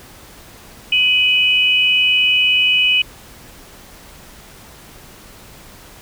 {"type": "tone pair together", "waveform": "sine", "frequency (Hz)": [2519, 2960], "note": ["D#7", "F#7"], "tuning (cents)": [21, 0], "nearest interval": "minor third", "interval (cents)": 279, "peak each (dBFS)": -14, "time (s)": [0.92, 3.02], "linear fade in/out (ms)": 5, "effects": ["pink hiss -41 dBFS RMS until 6.01 s"]}